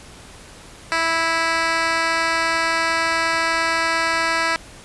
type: tone with band-pass filter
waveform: 10% pulse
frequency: 328.6 Hz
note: E4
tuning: 5 cents flat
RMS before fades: -20 dBFS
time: 0.92-4.56 s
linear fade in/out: 0 ms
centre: 2500 Hz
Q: 0.65
effects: pink hiss -42 dBFS RMS until 4.84 s + resampled to 24000 Hz